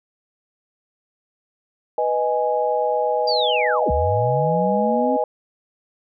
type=chord; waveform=sine; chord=G# minor; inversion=first; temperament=equal; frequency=493.9 / 622.3 / 830.6 Hz; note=B4 / D#5 / G#5; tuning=0 / 0 / 0 cents; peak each=-22 / -22 / -22 dBFS; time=1.98-5.24 s; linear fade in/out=2 ms
type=linear two-way sweep; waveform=sine; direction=down then up; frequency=4839 to 65.9 to 268.8 Hz; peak=-21 dBFS; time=3.27-5.17 s; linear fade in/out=10 ms; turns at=3.91 s
effects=none